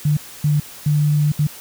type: tone bursts at uneven times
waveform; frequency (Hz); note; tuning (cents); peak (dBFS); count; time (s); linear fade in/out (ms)
sine; 148.6; D3; +21; -13; 4; 0.05-0.17 / 0.44-0.6 / 0.86-1.32 / 1.39-1.47; 5
effects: white hiss -38 dBFS RMS until 1.6 s